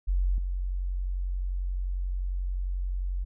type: tone with level steps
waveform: sine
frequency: 45.66 Hz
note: F#1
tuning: 22 cents flat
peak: -22 / -27 dBFS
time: 0.07-3.25 s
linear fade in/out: 20 ms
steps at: 0.38 s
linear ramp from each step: 2 ms
effects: none